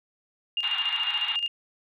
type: tone with tremolo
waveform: sine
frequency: 2820 Hz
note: F7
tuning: 16 cents sharp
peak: -23 dBFS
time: 0.57-1.48 s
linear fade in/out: 2 ms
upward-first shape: square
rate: 14 Hz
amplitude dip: 60%
type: band-pass noise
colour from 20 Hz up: white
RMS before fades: -35 dBFS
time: 0.63-1.36 s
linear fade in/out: 0 ms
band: 770 to 3800 Hz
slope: 96 dB/octave
effects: none